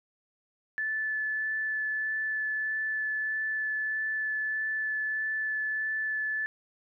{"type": "tone with vibrato", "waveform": "sine", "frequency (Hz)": 1741, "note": "A6", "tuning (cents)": -19, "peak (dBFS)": -28, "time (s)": [0.78, 6.46], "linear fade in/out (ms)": 0, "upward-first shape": "sine", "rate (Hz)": 1.6, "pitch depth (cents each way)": 8, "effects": []}